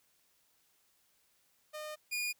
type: tone pair in turn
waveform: sawtooth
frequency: 610 / 2440 Hz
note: D#5 / D#7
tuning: -34 / -34 cents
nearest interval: 2 octaves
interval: 2400 cents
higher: second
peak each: -37 / -30 dBFS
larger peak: second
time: 1.73-1.96 / 2.11-2.33 s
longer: first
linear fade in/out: 20 ms
effects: white hiss -72 dBFS RMS until 2.39 s